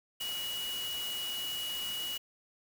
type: tone in noise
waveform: sine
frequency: 2917 Hz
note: F#7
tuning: 25 cents flat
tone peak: -35 dBFS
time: 0.2-2.18 s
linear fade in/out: 10 ms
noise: white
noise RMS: -42 dBFS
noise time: 0.2-2.18 s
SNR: +4 dB
effects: none